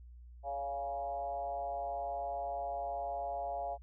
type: tone with frequency modulation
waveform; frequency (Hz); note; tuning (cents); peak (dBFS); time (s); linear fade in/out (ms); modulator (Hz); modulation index
sine; 697; F5; -4; -35; 0.43-3.78; 50; 135; 0.99
effects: added 60 Hz sine -50 dBFS peak until 3.82 s